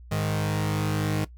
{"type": "tone pair together", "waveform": "sawtooth", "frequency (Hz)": [103.82, 155.56], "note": ["G#2", "D#3"], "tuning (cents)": [0, 0], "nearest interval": "perfect fifth", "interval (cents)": 700, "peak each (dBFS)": -23, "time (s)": [0.11, 1.25], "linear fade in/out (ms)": 10, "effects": ["noise-tail reverb RT60 0.1 s tail -17 dB re dry", "added 60 Hz sine -43 dBFS peak until 1.37 s"]}